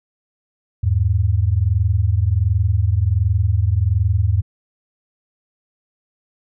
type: tone pair together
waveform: sine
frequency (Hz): 82.41 / 103.76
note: E2 / G#2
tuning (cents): 0 / -1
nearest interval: major third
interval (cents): 399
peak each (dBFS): -17 / -16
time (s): 0.83-4.42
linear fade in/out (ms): 10
effects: none